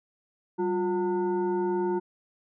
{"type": "tone with frequency modulation", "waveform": "sine", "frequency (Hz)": 355.7, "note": "F4", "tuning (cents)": 32, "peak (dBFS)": -24, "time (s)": [0.58, 2], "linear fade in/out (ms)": 20, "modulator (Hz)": 549, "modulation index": 0.8, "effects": []}